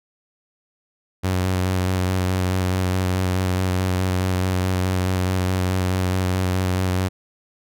sawtooth tone with vibrato, 92.5 Hz, F#2, in tune, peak -15 dBFS, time 1.23-7.09 s, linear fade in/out 20 ms, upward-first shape square, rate 4.7 Hz, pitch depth 18 cents each way, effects none

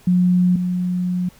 sine tone pair in turn, 180 / 180 Hz, F#3 / F#3, -47 / -47 cents, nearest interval unison, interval 0 cents, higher neither, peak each -12 / -18 dBFS, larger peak first, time 0.07-0.56 / 0.56-1.29 s, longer second, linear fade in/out 5 ms, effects pink hiss -50 dBFS RMS until 1.39 s

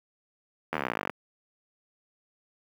slowing click train, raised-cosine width 0.5 ms, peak -13 dBFS, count 23, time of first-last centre 0.73-1.096 s, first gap 12 ms, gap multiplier 1.03, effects high-pass 150 Hz 12 dB/octave + 8-bit

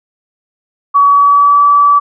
sine tone with pitch glide, 1133 to 1152.1 Hz, C#6 to D6, +37 to -34 cents, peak -4 dBFS, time 0.94-2 s, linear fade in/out 20 ms, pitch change +29 cents, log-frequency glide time 1.05-1.62 s, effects none

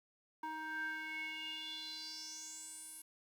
square tone with band-pass filter sweep, 314 Hz, D#4, 16 cents sharp, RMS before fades -45 dBFS, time 0.43-3.02 s, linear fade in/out 5 ms, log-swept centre 1100 to 11000 Hz, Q 5.9, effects 11-bit

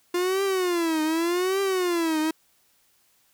45% pulse tone with vibrato, 349.2 Hz, F4, in tune, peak -22 dBFS, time 0.14-2.31 s, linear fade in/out 5 ms, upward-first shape triangle, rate 0.85 Hz, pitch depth 220 cents each way, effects white hiss -64 dBFS RMS until 3.33 s

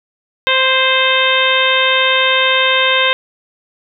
harmonic tone with a mistuned harmonic, 522 Hz, C5, 4 cents flat, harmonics 1 / 2 / 3 / 4 / 5 / 6 / 7, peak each -18 / -18 / -18 / -18 / -18 / -18 / -18 dBFS, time 0.47-3.13 s, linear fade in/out 0 ms, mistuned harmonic 3, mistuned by +17 cents, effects none

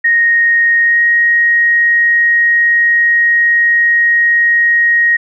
sine tone with pitch glide, 1864.7 to 1878.8 Hz, A#6 to A#6, 0 to +13 cents, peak -7 dBFS, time 0.04-5.17 s, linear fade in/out 10 ms, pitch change +13 cents, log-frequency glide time 0.83-1.01 s, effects none

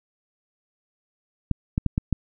clicks, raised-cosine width 5 ms, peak -9 dBFS, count 5, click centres 1.513 / 1.779 / 1.863 / 1.979 / 2.127 s, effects none

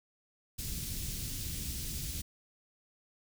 pink band-stop noise, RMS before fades -38 dBFS, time 0.58-2.22 s, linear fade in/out 10 ms, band 170 to 4400 Hz, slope 12 dB/octave, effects none

